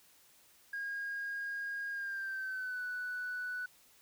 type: tone with pitch glide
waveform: sine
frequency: 1629 to 1485.2 Hz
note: G#6 to F#6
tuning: -34 to +6 cents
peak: -35 dBFS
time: 0.73-3.66 s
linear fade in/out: 5 ms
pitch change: -160 cents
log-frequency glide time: 1.91-2.83 s
effects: tanh soft clip ceiling -33 dBFS + white hiss -64 dBFS RMS until 4.01 s